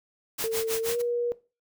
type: noise with tremolo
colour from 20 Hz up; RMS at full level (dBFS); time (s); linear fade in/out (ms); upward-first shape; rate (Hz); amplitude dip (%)
white; -30; 0.38-1.02; 10; sine; 6.3; 100
type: tone with pitch glide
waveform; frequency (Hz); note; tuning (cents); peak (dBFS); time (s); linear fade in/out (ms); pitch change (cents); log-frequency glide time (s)
sine; 449.5 to 479; A4 to A#4; +37 to +47; -25; 0.44-1.32; 0; +110; 0.81-0.98
effects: noise-tail reverb RT60 0.3 s tail -18 dB re dry